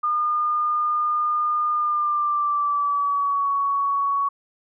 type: tone with pitch glide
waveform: sine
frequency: 1214 to 1119.7 Hz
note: D#6 to C#6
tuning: -43 to +17 cents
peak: -19 dBFS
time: 0.03-4.29 s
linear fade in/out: 10 ms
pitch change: -140 cents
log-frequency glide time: 1.72-3.49 s
effects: none